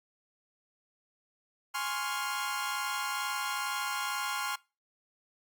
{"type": "chord", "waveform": "sawtooth", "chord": "Db major seventh", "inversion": "second", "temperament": "equal with one note detuned", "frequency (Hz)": [830.6, 1046.5, 1108.7, 1401.8], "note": ["Ab5", "C6", "Db6", "F6"], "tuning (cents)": [0, 0, 0, 6], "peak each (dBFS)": [-35, -33, -36, -33], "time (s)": [1.74, 4.56], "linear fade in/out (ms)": 10, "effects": ["noise-tail reverb RT60 0.3 s tail -23 dB re dry", "Opus 48 kbps"]}